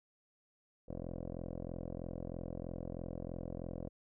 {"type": "tone with low-pass filter", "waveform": "10% pulse", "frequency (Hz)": 43.11, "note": "F1", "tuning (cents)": -22, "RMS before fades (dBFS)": -43, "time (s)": [0.88, 3.89], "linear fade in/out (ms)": 10, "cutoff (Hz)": 500, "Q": 4.3, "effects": []}